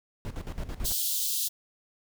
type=noise with tremolo; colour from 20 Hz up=brown; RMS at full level=-32 dBFS; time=0.25-0.92 s; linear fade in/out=0 ms; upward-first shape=square; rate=9.1 Hz; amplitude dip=75%
type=high-pass noise; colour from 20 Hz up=white; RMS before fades=-29 dBFS; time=0.84-1.49 s; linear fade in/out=20 ms; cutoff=3200 Hz; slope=48 dB/octave
effects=none